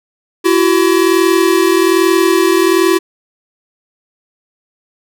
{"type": "tone pair together", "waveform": "square", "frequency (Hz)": [336.8, 378], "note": ["E4", "F#4"], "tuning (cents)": [37, 37], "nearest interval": "major second", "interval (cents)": 200, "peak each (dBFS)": -12, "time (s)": [0.44, 2.99], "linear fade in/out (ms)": 20, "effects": []}